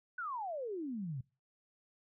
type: exponential sweep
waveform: sine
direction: down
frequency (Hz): 1517 to 123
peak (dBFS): -37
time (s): 0.18-1.21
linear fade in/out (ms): 5
effects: noise-tail reverb RT60 0.3 s tail -22 dB re dry